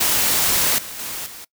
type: noise with level steps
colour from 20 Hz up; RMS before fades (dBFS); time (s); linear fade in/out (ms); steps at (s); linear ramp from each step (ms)
white; -18 / -33 / -29 / -37; 0-1.45; 10; 0.78 / 0.99 / 1.26; 5
effects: noise-tail reverb RT60 0.1 s tail -23 dB re dry